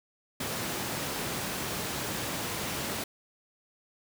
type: high-pass noise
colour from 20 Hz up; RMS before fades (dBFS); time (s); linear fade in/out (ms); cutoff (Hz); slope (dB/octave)
pink; -34; 0.4-3.04; 5; 110; 12
effects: none